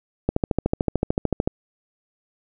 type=click train; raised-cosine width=2 ms; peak=-6 dBFS; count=17; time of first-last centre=0.29-1.475 s; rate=13.5 Hz; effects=none